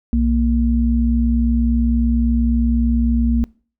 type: tone pair together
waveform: sine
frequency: 61.8 / 233.1 Hz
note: B1 / A#3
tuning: +2 / 0 cents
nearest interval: octave + major seventh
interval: 2298 cents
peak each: -16 dBFS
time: 0.13-3.44 s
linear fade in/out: 0 ms
effects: noise-tail reverb RT60 0.4 s tail -23 dB re dry